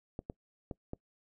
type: clicks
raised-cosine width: 2 ms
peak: -25 dBFS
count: 4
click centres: 0.191 / 0.299 / 0.712 / 0.934 s
effects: noise-tail reverb RT60 0.1 s tail -24 dB re dry